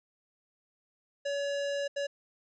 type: tone bursts at uneven times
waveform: square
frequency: 566 Hz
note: C#5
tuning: 36 cents sharp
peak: -31 dBFS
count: 2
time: 1.25-1.88 / 1.96-2.07 s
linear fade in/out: 10 ms
effects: resampled to 16000 Hz